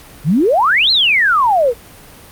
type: exponential two-way sweep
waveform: sine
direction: up then down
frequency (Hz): 130 to 4300 to 446.5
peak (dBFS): -9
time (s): 0.24-1.74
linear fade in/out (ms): 50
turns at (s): 0.91
effects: pink hiss -39 dBFS RMS until 2.31 s + Opus 48 kbps